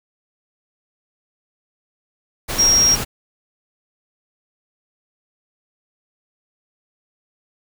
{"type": "tone in noise", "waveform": "sine", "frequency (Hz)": 5610, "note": "F8", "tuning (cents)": 7, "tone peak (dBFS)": -11, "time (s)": [2.58, 2.96], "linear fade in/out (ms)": 20, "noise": "pink", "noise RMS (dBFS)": -24, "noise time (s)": [2.48, 3.05], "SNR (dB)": 10, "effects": []}